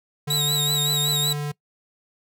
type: tone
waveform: square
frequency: 146.83 Hz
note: D3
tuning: in tune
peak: -26 dBFS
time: 0.27-1.52 s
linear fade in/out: 10 ms
type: tone with vibrato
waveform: sawtooth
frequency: 3833 Hz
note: A#7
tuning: 47 cents sharp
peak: -18 dBFS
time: 0.3-1.33 s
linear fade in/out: 5 ms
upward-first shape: triangle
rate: 5.3 Hz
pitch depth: 78 cents each way
effects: noise-tail reverb RT60 0.1 s tail -22 dB re dry